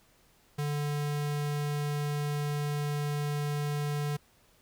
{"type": "tone", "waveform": "square", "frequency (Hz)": 146.6, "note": "D3", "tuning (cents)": -3, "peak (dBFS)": -30, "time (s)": [0.58, 4.17], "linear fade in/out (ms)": 10, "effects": ["pink hiss -64 dBFS RMS until 4.61 s"]}